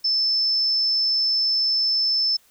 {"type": "tone", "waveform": "sine", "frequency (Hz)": 5274, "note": "E8", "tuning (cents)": 0, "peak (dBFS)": -18, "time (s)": [0.04, 2.37], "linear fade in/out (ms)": 10, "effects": ["white hiss -58 dBFS RMS until 2.5 s"]}